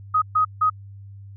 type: tone bursts at uneven times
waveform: sine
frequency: 1256 Hz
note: D#6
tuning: 16 cents sharp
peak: -15 dBFS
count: 3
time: 0.14-0.22 / 0.35-0.45 / 0.61-0.7 s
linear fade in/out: 10 ms
effects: added 99 Hz sine -38 dBFS peak until 1.36 s